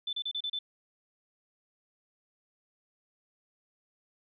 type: tone bursts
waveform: sine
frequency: 3520 Hz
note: A7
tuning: in tune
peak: -31 dBFS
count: 6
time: 0.07-0.59 s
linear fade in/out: 5 ms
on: 60 ms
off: 32 ms
effects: none